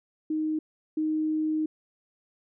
sine tone pair in turn, 311.1 / 311.1 Hz, D#4 / D#4, 0 / 0 cents, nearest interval unison, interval 0 cents, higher neither, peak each -25 / -24 dBFS, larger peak second, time 0.3-0.59 / 0.97-1.66 s, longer second, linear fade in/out 5 ms, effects none

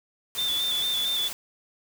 white noise, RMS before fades -35 dBFS, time 0.35-1.33 s, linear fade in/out 0 ms
sine tone with vibrato, 3520 Hz, A7, in tune, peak -24 dBFS, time 0.37-1.29 s, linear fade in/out 20 ms, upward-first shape square, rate 4.4 Hz, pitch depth 33 cents each way
effects none

